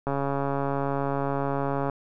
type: click train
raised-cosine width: 1 ms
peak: -14 dBFS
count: 255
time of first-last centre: 0.07-1.897 s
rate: 139 Hz
effects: none